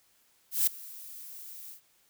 violet noise with ADSR envelope, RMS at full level -23 dBFS, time 0.51-1.81 s, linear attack 160 ms, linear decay 6 ms, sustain -22 dB, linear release 100 ms, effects white hiss -67 dBFS RMS until 2.09 s

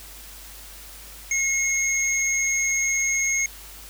sine tone pair together, 2166 / 6491 Hz, C#7 / G#8, -41 / -41 cents, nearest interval octave + perfect fifth, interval 1900 cents, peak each -23 dBFS, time 1.31-3.46 s, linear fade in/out 2 ms, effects added 50 Hz sine -45 dBFS peak until 3.89 s + white hiss -43 dBFS RMS until 3.89 s

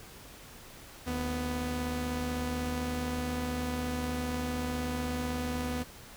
sawtooth tone pair together, 75.97 / 247.7 Hz, D#2 / B3, -41 / +5 cents, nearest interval octave + minor sixth, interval 2046 cents, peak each -32 / -29 dBFS, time 1.06-5.84 s, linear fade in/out 20 ms, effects pink hiss -50 dBFS RMS until 6.16 s

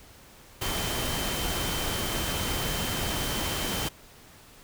sine tone in noise, 3100 Hz, G7, 20 cents flat, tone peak -37 dBFS, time 0.61-3.89 s, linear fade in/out 10 ms, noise pink, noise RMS -30 dBFS, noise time 0.61-3.89 s, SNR -10 dB, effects pink hiss -52 dBFS RMS until 4.63 s

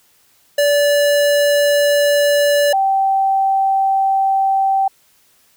square / sine tone pair in turn, 579 / 776.7 Hz, D5 / G5, -25 / -16 cents, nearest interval perfect fourth, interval 509 cents, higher second, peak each -12 dBFS, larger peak neither, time 0.58-2.73 / 2.73-4.88 s, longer neither, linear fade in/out 5 ms, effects white hiss -55 dBFS RMS until 5.56 s

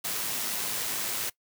white noise with amplitude modulation, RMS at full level -30 dBFS, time 0.04-1.3 s, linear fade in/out 10 ms, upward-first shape sine, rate 107 Hz, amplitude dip 30%, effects noise-tail reverb RT60 0.1 s tail -21 dB re dry + high-pass 100 Hz 12 dB/octave

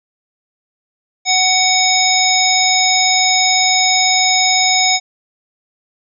harmonic tone, 747 Hz, F#5, 16 cents sharp, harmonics 1 / 3 / 5 / 7 / 9, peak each -17 / -17 / -17 / -17 / -17 dBFS, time 1.25-5 s, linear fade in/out 50 ms, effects none

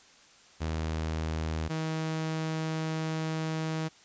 sawtooth tone pair in turn, 79.5 / 159 Hz, D#2 / D#3, +38 / +38 cents, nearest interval octave, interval 1200 cents, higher second, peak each -26 dBFS, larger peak neither, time 0.6-1.69 / 1.69-3.89 s, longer second, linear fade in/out 20 ms, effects white hiss -57 dBFS RMS until 4.04 s + resampled to 16000 Hz

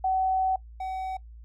sine / triangle tone pair in turn, 756 / 756 Hz, F#5 / F#5, +37 / +37 cents, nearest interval unison, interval 0 cents, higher neither, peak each -22 / -28 dBFS, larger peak first, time 0.04-0.56 / 0.8-1.17 s, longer first, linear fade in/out 5 ms, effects noise-tail reverb RT60 0.1 s tail -20 dB re dry + added 57 Hz sine -43 dBFS peak until 1.44 s

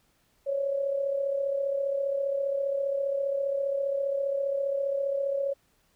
sine tone with amplitude modulation, 554.4 Hz, C#5, in tune, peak -23 dBFS, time 0.46-5.54 s, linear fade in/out 20 ms, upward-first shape sine, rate 35 Hz, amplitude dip 55%, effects pink hiss -68 dBFS RMS until 5.95 s

